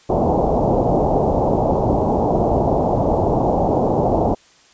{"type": "low-pass noise", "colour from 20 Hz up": "white", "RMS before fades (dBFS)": -17, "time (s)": [0.09, 4.35], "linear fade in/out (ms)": 10, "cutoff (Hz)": 840, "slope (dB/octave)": 48, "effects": ["white hiss -51 dBFS RMS until 4.73 s", "resampled to 16000 Hz"]}